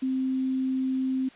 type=tone with quantisation; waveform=sine; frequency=261.6 Hz; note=C4; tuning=in tune; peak=-24 dBFS; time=0.02-1.29 s; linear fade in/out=10 ms; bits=8; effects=white hiss -52 dBFS RMS until 1.35 s + resampled to 8000 Hz